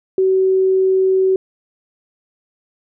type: tone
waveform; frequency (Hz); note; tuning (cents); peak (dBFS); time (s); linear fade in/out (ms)
sine; 378.7; F#4; +40; -11; 0.18-1.36; 2
effects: none